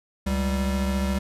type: tone pair together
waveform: square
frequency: 69.3 / 193.7 Hz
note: C#2 / G3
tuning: 0 / -20 cents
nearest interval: octave + tritone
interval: 1780 cents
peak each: -26 dBFS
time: 0.26-1.19 s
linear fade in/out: 10 ms
effects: resampled to 32000 Hz